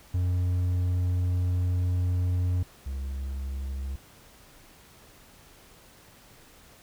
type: tone pair in turn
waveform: triangle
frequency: 90 / 67.42 Hz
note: F#2 / C#2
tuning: -47 / -48 cents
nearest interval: perfect fourth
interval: 501 cents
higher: first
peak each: -21 / -28 dBFS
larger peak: first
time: 0.14-2.63 / 2.86-3.96 s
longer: first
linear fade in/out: 5 ms
effects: pink hiss -54 dBFS RMS until 6.82 s